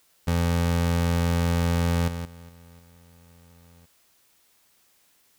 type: tone with level steps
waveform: 25% pulse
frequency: 85.4 Hz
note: F2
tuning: 38 cents flat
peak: -17 / -26 / -39 / -44 / -48 dBFS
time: 0.27-3.86 s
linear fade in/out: 10 ms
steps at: 2.08 / 2.25 / 2.49 / 2.79 s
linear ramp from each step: 2 ms
effects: white hiss -63 dBFS RMS until 5.38 s